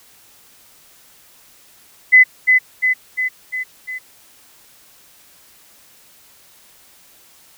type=tone with echo; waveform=sine; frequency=2018 Hz; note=B6; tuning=37 cents sharp; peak=-4 dBFS; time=2.12-2.24 s; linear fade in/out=20 ms; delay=350 ms; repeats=5; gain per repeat=-4 dB; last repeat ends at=3.99 s; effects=white hiss -49 dBFS RMS until 7.57 s